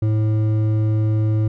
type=tone with hard clipping; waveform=sine; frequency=108.4 Hz; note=A2; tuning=25 cents flat; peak=-17 dBFS; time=0.02-1.48 s; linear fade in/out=5 ms; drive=8 dB; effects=none